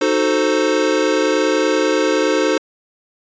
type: chord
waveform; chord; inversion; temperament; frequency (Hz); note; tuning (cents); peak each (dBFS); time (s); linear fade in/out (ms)
square; D# diminished seventh; none; equal with one note detuned; 309 / 370 / 440 / 523.3; D#4 / F#4 / A4 / C5; -12 / 0 / 0 / 0; -20 / -22 / -20 / -20; 0.01-2.58; 5
effects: resampled to 16000 Hz